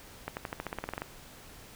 accelerating click train, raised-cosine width 0.5 ms, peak -19 dBFS, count 13, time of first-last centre 0.28-1.019 s, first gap 89 ms, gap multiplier 0.93, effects pink hiss -51 dBFS RMS until 1.75 s

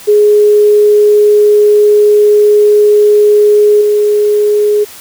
sine tone with level steps, 417.7 Hz, G#4, 10 cents sharp, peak -3 / -6 dBFS, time 0.07-4.85 s, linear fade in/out 20 ms, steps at 3.81 s, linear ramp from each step 5 ms, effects white hiss -32 dBFS RMS until 5 s

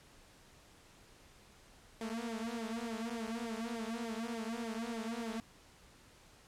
sawtooth tone with flanger, 228.6 Hz, A#3, 34 cents flat, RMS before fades -40 dBFS, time 2.01-5.4 s, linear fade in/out 0 ms, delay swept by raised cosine 0.7 to 6.6 ms, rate 3.4 Hz, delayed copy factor -0.9, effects pink hiss -61 dBFS RMS until 6.47 s + low-pass 10000 Hz 12 dB/octave

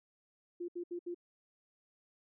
sine tone bursts, 349.2 Hz, F4, in tune, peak -37 dBFS, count 4, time 0.6-1.146 s, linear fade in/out 10 ms, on 84 ms, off 70 ms, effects none

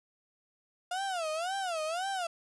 35% pulse tone with vibrato, 698.5 Hz, F5, in tune, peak -30 dBFS, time 0.91-2.27 s, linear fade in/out 5 ms, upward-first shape sine, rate 1.9 Hz, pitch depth 210 cents each way, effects resampled to 24000 Hz

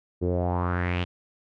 sawtooth tone with low-pass filter sweep, 88.7 Hz, F2, 27 cents sharp, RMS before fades -26 dBFS, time 0.21-1.05 s, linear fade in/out 20 ms, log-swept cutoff 380 to 3200 Hz, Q 4.1, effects none

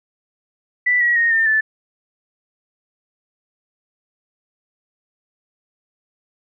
sine tone with pitch steps, 1975.5 / 1917 / 1860.3 / 1805.3 / 1751.9 Hz, B6 / A#6 / A#6 / A6 / A6, 0 / +48 / -4 / +44 / -8 cents, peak -13 dBFS, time 0.86-1.61 s, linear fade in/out 10 ms, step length 150 ms, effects none

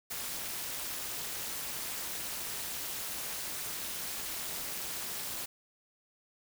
white noise with amplitude modulation, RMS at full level -35 dBFS, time 0.1-5.46 s, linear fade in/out 10 ms, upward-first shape sine, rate 286 Hz, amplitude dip 75%, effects none

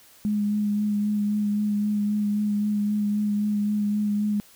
sine tone with vibrato, 207.9 Hz, G#3, 2 cents sharp, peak -21 dBFS, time 0.25-4.4 s, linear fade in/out 0 ms, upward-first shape sine, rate 3.8 Hz, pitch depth 18 cents each way, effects white hiss -53 dBFS RMS until 4.55 s

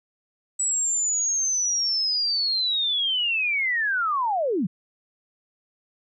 sine linear sweep, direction down, 7902 to 152.9 Hz, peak -21 dBFS, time 0.59-4.67 s, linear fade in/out 10 ms, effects none

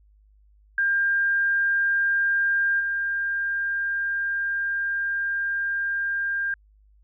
sine tone with level steps, 1600 Hz, G6, 35 cents sharp, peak -19 / -23 dBFS, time 0.78-6.54 s, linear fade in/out 2 ms, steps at 2.79 s, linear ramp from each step 20 ms, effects added 51 Hz sine -54 dBFS peak until 7.03 s

